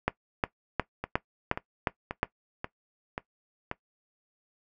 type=two click trains; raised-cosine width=0.5 ms; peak=-17 / -9 dBFS; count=6 / 7; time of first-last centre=1.04-3.714 / 0.08-2.231 s; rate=1.87 / 2.79 Hz; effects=noise-tail reverb RT60 0.1 s tail -18 dB re dry